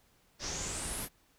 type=noise with low-pass filter sweep; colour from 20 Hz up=pink; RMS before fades=-38 dBFS; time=0.39-1.09 s; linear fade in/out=50 ms; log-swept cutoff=5400 to 12000 Hz; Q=5.7; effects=pink hiss -68 dBFS RMS until 1.38 s